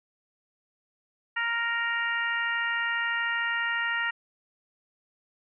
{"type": "harmonic tone", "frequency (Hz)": 466.2, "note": "A#4", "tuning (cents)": 0, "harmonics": [2, 3, 4, 5, 6], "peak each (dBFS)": [-36, -31, -28, -39, -36], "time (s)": [1.36, 4.11], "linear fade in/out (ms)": 10, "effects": []}